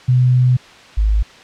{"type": "tone pair in turn", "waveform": "sine", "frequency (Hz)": [126, 52.73], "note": ["B2", "G#1"], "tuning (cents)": [35, 27], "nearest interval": "octave + minor third", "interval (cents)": 1508, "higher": "first", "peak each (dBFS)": [-9, -11], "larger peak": "first", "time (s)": [[0.08, 0.57], [0.97, 1.23]], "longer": "first", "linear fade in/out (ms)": 10, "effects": ["white hiss -41 dBFS RMS until 1.43 s", "low-pass 4000 Hz 12 dB/octave"]}